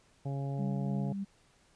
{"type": "harmonic tone", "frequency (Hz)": 138.59, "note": "C#3", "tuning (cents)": 0, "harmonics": [1, 2, 3, 4, 5, 6], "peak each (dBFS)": [-33, -44, -46, -47, -47, -51], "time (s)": [0.25, 1.13], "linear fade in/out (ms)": 10}
{"type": "tone with tremolo", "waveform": "sine", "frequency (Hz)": 197.4, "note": "G3", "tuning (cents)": 12, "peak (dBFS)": -32, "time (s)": [0.58, 1.25], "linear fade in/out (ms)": 20, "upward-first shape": "sine", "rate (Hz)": 3.3, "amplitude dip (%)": 30}
{"effects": ["pink hiss -66 dBFS RMS until 1.75 s", "resampled to 22050 Hz"]}